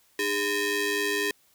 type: ring-modulated tone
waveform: sawtooth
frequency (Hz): 712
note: F5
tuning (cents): +33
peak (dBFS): -18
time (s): 0.19-1.31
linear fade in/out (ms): 2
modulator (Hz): 1120
effects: white hiss -63 dBFS RMS until 1.54 s